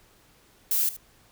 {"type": "noise with echo", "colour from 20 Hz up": "violet", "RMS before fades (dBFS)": -24, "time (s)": [0.71, 0.89], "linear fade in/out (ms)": 2, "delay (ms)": 76, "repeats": 1, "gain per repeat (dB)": -15, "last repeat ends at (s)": 0.966, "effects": ["pink hiss -59 dBFS RMS until 1.31 s"]}